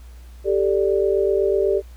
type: chord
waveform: sine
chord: G suspended second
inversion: none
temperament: equal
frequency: 392 / 440 / 587.3 Hz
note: G4 / A4 / D5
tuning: 0 / 0 / 0 cents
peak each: -18 / -22 / -23 dBFS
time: 0.44-1.82 s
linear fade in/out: 50 ms
effects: added 60 Hz sine -38 dBFS peak until 1.96 s + pink hiss -54 dBFS RMS until 1.96 s